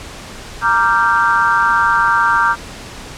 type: chord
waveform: sine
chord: G minor seventh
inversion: first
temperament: equal with one note detuned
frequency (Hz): 932.3 / 1174.7 / 1383.3 / 1568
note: Bb5 / D6 / F6 / G6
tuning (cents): 0 / 0 / -17 / 0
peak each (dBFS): -16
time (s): 0.61-2.56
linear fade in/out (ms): 50
effects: pink hiss -32 dBFS RMS until 3.17 s + low-pass 8000 Hz 12 dB/octave